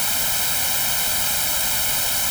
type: noise with comb filter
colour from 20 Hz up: white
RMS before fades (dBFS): -21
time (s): 0-2.3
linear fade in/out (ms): 0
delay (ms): 1.3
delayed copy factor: +0.95
effects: none